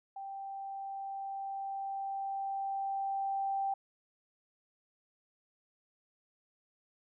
sine tone with level ramp, 784 Hz, G5, in tune, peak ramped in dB -40 to -30 dBFS, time 0.16-3.74 s, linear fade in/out 5 ms, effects none

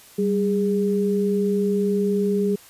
sine tone pair together, 195.3 / 410 Hz, G3 / G#4, -6 / -22 cents, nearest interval octave + minor second, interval 1284 cents, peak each -21 dBFS, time 0.18-2.56 s, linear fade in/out 10 ms, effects white hiss -48 dBFS RMS until 2.69 s + resampled to 32000 Hz

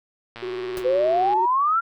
click train, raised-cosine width 0.3 ms, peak -21 dBFS, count 115, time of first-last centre 0.36-1.334 s, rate 117 Hz
triangle tone with vibrato, 370 Hz, F#4, in tune, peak -25 dBFS, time 0.42-1.46 s, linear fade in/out 10 ms, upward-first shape sine, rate 19 Hz, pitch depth 48 cents each way
pink noise with exponential decay, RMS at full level -30 dBFS, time 0.77-0.86 s, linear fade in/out 1 ms, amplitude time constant 18 ms
sine exponential sweep, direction up, 493.9 to 1396.9 Hz, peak -17 dBFS, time 0.84-1.81 s, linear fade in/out 20 ms
effects none

